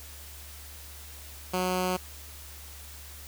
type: tone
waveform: 10% pulse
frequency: 183.2 Hz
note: F#3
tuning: 17 cents flat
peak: -18 dBFS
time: 1.53-1.97 s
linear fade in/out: 10 ms
effects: added 72 Hz sine -46 dBFS peak until 3.27 s + white hiss -47 dBFS RMS until 3.27 s